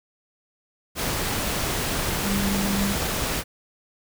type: tone in noise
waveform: sine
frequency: 198.6 Hz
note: G3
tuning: 23 cents sharp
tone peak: -23 dBFS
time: 2.22-2.97 s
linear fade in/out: 50 ms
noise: pink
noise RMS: -26 dBFS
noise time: 0.95-3.44 s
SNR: 0 dB
effects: none